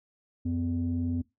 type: tone pair together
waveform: sine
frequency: 90.18 / 251.7 Hz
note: F#2 / B3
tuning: -44 / +33 cents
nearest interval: octave + tritone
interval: 1777 cents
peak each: -29 / -28 dBFS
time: 0.45-1.22 s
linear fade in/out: 10 ms
effects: noise-tail reverb RT60 0.2 s tail -21 dB re dry + tanh soft clip ceiling -21 dBFS